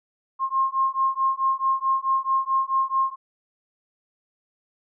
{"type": "beating tone pair", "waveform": "sine", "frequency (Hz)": [1065, 1069.6], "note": ["C6", "C6"], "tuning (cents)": [30, 38], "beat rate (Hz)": 4.6, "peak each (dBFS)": -23, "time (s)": [0.39, 3.16], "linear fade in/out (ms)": 50, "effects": []}